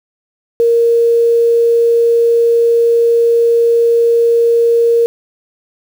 sine tone with quantisation, 466.2 Hz, A#4, in tune, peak -7 dBFS, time 0.6-5.06 s, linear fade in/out 0 ms, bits 6, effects none

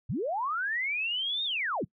sine linear two-way sweep, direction up then down, 82.8 to 3729 to 82.8 Hz, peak -28 dBFS, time 0.09-1.85 s, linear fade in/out 10 ms, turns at 1.44 s, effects noise-tail reverb RT60 0.1 s tail -25 dB re dry

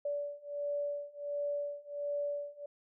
sine beating tone pair, 577 / 578.4 Hz, D5 / D5, -31 / -27 cents, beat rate 1.4 Hz, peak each -38 / -37 dBFS, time 0.05-2.66 s, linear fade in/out 5 ms, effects none

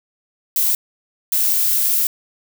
violet noise bursts at uneven times, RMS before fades -17 dBFS, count 2, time 0.56-0.75 / 1.32-2.07 s, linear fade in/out 2 ms, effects none

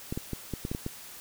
clicks, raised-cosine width 3 ms, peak -19 dBFS, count 8, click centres 0.125 / 0.175 / 0.333 / 0.537 / 0.651 / 0.715 / 0.749 / 0.864 s, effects white hiss -46 dBFS RMS until 1.2 s

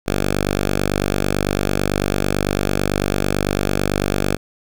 5% pulse tone, 49 Hz, G1, in tune, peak -6 dBFS, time 0.06-4.37 s, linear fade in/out 20 ms, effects none

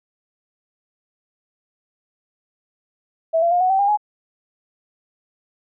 sine tone with pitch steps, 653 / 680.7 / 709.6 / 739.8 / 771.2 / 803.9 / 838.1 Hz, E5 / F5 / F5 / F#5 / G5 / G5 / G#5, -17 / -45 / +27 / 0 / -28 / +43 / +16 cents, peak -14 dBFS, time 3.33-3.974 s, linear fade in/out 20 ms, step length 92 ms, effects none

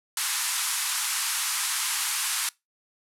white band-pass noise, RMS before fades -28 dBFS, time 0.17-2.49 s, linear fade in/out 2 ms, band 880 to 12000 Hz, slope 48 dB/octave, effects noise-tail reverb RT60 0.2 s tail -23 dB re dry

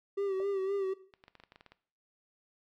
triangle tone with vibrato, 390 Hz, G4, 9 cents flat, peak -28 dBFS, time 0.17-0.94 s, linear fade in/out 10 ms, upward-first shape sine, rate 3.9 Hz, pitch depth 52 cents each way
sine tone with exponential decay, 589 Hz, D5, 5 cents sharp, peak -38 dBFS, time 0.4-0.48 s, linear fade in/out 0 ms, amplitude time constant 17 ms
clicks, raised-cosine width 0.3 ms, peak -37 dBFS, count 11, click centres 1.138 / 1.239 / 1.281 / 1.353 / 1.4 / 1.437 / 1.521 / 1.559 / 1.609 / 1.663 / 1.72 s
effects noise-tail reverb RT60 0.5 s tail -17 dB re dry

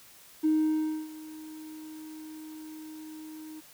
triangle tone with ADSR envelope, 311.6 Hz, D#4, 3 cents sharp, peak -17 dBFS, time 0.43-3.61 s, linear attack 25 ms, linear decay 620 ms, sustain -22 dB, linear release 19 ms, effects tanh soft clip ceiling -19 dBFS + white hiss -54 dBFS RMS until 3.73 s

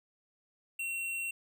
sine tone with hard clipping, 2729 Hz, F7, 41 cents flat, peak -35 dBFS, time 0.79-1.31 s, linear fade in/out 5 ms, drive 13 dB, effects none

